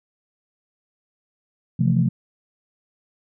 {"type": "chord", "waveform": "sine", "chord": "F major seventh", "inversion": "second", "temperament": "equal", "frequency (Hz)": [130.81, 164.81, 174.61, 220], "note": ["C3", "E3", "F3", "A3"], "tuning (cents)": [0, 0, 0, 0], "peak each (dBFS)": [-19, -23, -20, -23], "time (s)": [1.79, 2.09], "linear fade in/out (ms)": 10, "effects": ["tanh soft clip ceiling -5 dBFS"]}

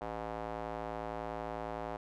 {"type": "tone with band-pass filter", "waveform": "square", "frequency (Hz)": 55.4, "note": "A1", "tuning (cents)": 13, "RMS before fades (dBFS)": -40, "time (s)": [0.01, 1.97], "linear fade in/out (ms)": 5, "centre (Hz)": 740, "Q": 1.7, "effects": []}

